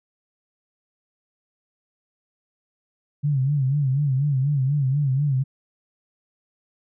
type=tone with vibrato; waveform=sine; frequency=138.59 Hz; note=C#3; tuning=in tune; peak=-18 dBFS; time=3.23-5.44 s; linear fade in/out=20 ms; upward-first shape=sine; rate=4.1 Hz; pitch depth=120 cents each way; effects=none